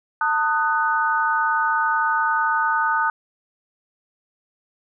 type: chord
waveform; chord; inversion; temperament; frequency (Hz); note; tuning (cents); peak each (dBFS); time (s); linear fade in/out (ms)
sine; D# diminished; second; just; 896 / 1244.5 / 1493.4; A5 / D#6 / F#6; +31 / 0 / +16; -22; 0.21-3.1; 2
effects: none